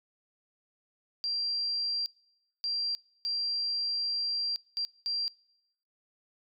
sine tone bursts at uneven times, 4737 Hz, D8, 14 cents sharp, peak -29 dBFS, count 5, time 1.24-2.06 / 2.64-2.95 / 3.25-4.56 / 4.77-4.85 / 5.06-5.28 s, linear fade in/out 0 ms, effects noise-tail reverb RT60 0.9 s tail -26 dB re dry

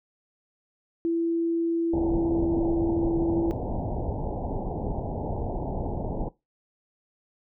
sine tone, 334.1 Hz, E4, 23 cents sharp, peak -22 dBFS, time 1.05-3.51 s, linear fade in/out 0 ms
pink low-pass noise, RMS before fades -30 dBFS, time 1.93-6.29 s, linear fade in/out 5 ms, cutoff 900 Hz, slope 96 dB/octave
effects noise-tail reverb RT60 0.2 s tail -18 dB re dry

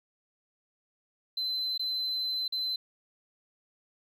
sine tone with dropouts, 4056 Hz, B7, 45 cents sharp, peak -27 dBFS, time 1.37-2.76 s, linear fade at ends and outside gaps 5 ms, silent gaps 1.778-1.794 / 2.48-2.523 s, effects tanh soft clip ceiling -27 dBFS + 11-bit

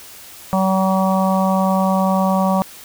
harmonic tone, 190 Hz, F#3, 46 cents sharp, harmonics 1 / 3 / 4 / 5 / 6, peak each -16 / -21 / -22 / -23 / -24 dBFS, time 0.53-2.62 s, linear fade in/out 0 ms, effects white hiss -39 dBFS RMS until 2.84 s

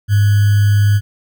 sine tone with sample-and-hold, 102.4 Hz, G#2, 24 cents flat, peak -8 dBFS, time 0.08-1.01 s, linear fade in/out 50 ms, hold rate 1575 Hz, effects none

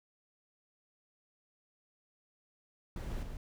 brown noise with echo, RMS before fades -39 dBFS, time 2.96-3.23 s, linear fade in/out 2 ms, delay 140 ms, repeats 1, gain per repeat -4 dB, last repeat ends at 3.37 s, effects none

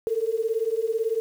sine beating tone pair, 439 / 457 Hz, A4 / A#4, -4 / -34 cents, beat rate 18 Hz, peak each -26 / -25 dBFS, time 0.07-1.2 s, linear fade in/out 0 ms, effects 8-bit

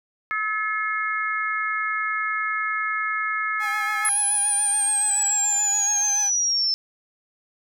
harmonic tone, 430 Hz, A4, 40 cents flat, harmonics 3 / 4 / 5, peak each -26 / -27 / -28 dBFS, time 0.31-4.09 s, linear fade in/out 0 ms
sawtooth tone with vibrato, 821 Hz, G#5, 20 cents flat, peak -27 dBFS, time 3.59-6.31 s, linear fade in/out 50 ms, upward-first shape sine, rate 7 Hz, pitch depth 35 cents each way
sine exponential sweep, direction down, 10640 to 5274 Hz, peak -19 dBFS, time 4.05-6.74 s, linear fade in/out 0 ms
effects none

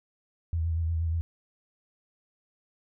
sine tone with vibrato, 82.2 Hz, E2, 4 cents flat, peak -25 dBFS, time 0.53-1.21 s, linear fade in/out 0 ms, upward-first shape sine, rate 8.4 Hz, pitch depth 42 cents each way, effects none

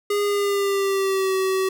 square tone with pitch glide, 409.8 to 380.2 Hz, G#4 to F#4, -23 to +47 cents, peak -20 dBFS, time 0.1-1.69 s, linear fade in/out 5 ms, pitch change -130 cents, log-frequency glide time 0.23-1.34 s, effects none

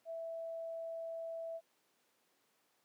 sine tone, 659.3 Hz, E5, in tune, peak -40 dBFS, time 0.05-1.61 s, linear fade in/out 50 ms, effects pink hiss -75 dBFS RMS until 2.84 s + high-pass 300 Hz 12 dB/octave

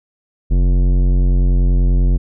sine tone with tanh clipping, 45.19 Hz, F#1, 40 cents flat, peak -12 dBFS, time 0.5-2.18 s, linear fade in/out 20 ms, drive 15 dB, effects none

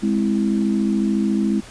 sine chord, Ab augmented, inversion none, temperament equal, 207.7 / 261.6 / 329.6 Hz, Ab3 / C4 / E4, 0 / 0 / 0 cents, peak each -18 / -24 / -23 dBFS, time 0.02-1.61 s, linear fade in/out 20 ms, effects pink hiss -41 dBFS RMS until 1.7 s + resampled to 22050 Hz

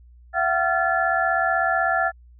sine tone cluster, 676 / 752 / 1373 / 1732 Hz, E5 / F#5 / F6 / A6, +43 / +28 / -30 / -28 cents, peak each -24 dBFS, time 0.33-2.12 s, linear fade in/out 50 ms, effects added 60 Hz sine -46 dBFS peak until 2.39 s

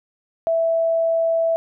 sine tone, 659.3 Hz, E5, in tune, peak -16 dBFS, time 0.47-1.56 s, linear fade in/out 0 ms, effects none

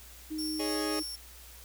sine tone, 310.9 Hz, D#4, 1 cent flat, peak -33 dBFS, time 0.3-1.03 s, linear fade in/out 20 ms
sawtooth tone with tremolo, 5460 Hz, F8, 40 cents flat, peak -32 dBFS, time 0.38-1.16 s, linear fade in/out 10 ms, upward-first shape sine, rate 3.7 Hz, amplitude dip 30%
sawtooth chord, Ab suspended fourth, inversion none, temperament equal, 415.3 / 554.4 / 622.3 Hz, Ab4 / Db5 / Eb5, 0 / 0 / 0 cents, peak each -31 / -36 / -37 dBFS, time 0.59-1 s, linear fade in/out 10 ms
effects added 60 Hz sine -52 dBFS peak until 1.64 s + white hiss -52 dBFS RMS until 1.64 s

